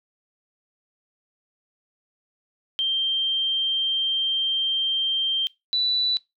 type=tone pair in turn; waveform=sine; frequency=3160 / 3966 Hz; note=G7 / B7; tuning=+13 / +7 cents; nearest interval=major third; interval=394 cents; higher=second; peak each=-20 dBFS; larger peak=neither; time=2.79-5.47 / 5.73-6.17 s; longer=first; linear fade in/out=0 ms; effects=noise-tail reverb RT60 0.2 s tail -21 dB re dry